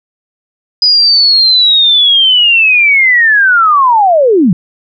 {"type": "linear sweep", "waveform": "sine", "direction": "down", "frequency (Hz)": [4978, 155.56], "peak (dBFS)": -4, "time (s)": [0.82, 4.53], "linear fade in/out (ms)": 2, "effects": []}